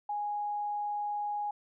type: tone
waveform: sine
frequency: 828 Hz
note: G#5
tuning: 5 cents flat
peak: -31 dBFS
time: 0.09-1.51 s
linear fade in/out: 5 ms
effects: none